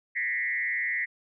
sine tone with frequency modulation, 1979 Hz, B6, 3 cents sharp, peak -26 dBFS, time 0.15-1.06 s, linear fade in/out 20 ms, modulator 140 Hz, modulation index 1.2, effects none

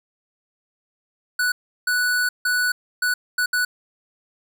square tone bursts at uneven times, 1480 Hz, F#6, in tune, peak -19 dBFS, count 6, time 1.39-1.52 / 1.87-2.29 / 2.45-2.72 / 3.02-3.14 / 3.38-3.46 / 3.53-3.65 s, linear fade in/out 5 ms, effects none

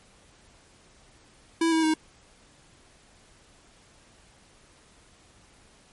square tone with pitch steps, 329.6 / 322.1 / 314.7 Hz, E4 / E4 / D#4, 0 / -40 / +20 cents, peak -21 dBFS, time 1.61-1.94 s, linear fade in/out 5 ms, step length 110 ms, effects pink hiss -57 dBFS RMS until 5.92 s + MP3 48 kbps

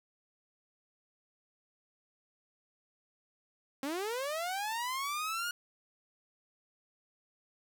sawtooth linear sweep, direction up, 261.6 to 1448 Hz, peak -30 dBFS, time 3.83-5.51 s, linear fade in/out 2 ms, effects 10-bit

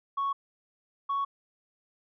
sine tone pair in turn, 1108.7 / 1112.9 Hz, C#6 / C#6, 0 / +6 cents, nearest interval unison, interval 6 cents, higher second, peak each -25 dBFS, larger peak neither, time 0.17-0.33 / 1.09-1.25 s, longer neither, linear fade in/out 10 ms, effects tanh soft clip ceiling -24 dBFS

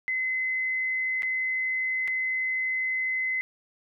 sine tone with dropouts, 2043 Hz, C7, 42 cents flat, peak -25 dBFS, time 0.08-3.41 s, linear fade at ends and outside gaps 0 ms, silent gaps 1.222-1.231 / 2.076-2.08 s, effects none

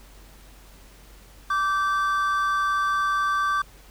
triangle tone pair together, 1164 / 1553.8 Hz, D6 / G6, -16 / -16 cents, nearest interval perfect fourth, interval 500 cents, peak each -20 / -25 dBFS, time 1.5-3.62 s, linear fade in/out 5 ms, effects added 47 Hz sine -48 dBFS peak until 3.9 s + pink hiss -52 dBFS RMS until 3.9 s

